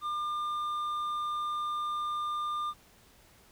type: tone with hard clipping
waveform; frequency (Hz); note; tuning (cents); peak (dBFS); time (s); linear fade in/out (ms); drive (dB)
sine; 1200; D6; +37; -32; 0.01-2.74; 50; 5
effects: pink hiss -60 dBFS RMS until 3.51 s